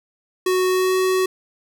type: tone with pitch glide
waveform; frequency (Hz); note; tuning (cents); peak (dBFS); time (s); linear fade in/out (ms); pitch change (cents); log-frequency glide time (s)
square; 369.7 to 373.8; F#4 to F#4; -1 to +18; -17; 0.46-1.26; 5; +19; 0.67-0.96
effects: none